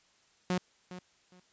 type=tone with echo; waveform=sawtooth; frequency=181.4 Hz; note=F#3; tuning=34 cents flat; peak=-24 dBFS; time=0.5-0.58 s; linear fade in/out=2 ms; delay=410 ms; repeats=2; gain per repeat=-14 dB; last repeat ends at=1.4 s; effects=white hiss -67 dBFS RMS until 1.52 s + resampled to 16000 Hz